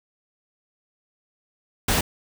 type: noise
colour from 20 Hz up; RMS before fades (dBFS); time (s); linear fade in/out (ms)
pink; -21; 1.88-2.01; 5
effects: none